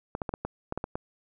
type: clicks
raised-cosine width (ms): 1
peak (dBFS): -17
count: 9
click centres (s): 0.151 / 0.218 / 0.292 / 0.339 / 0.45 / 0.724 / 0.776 / 0.841 / 0.955
effects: none